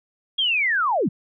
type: linear sweep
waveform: sine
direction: down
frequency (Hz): 3321 to 130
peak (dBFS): -18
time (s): 0.38-1.09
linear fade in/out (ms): 10
effects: none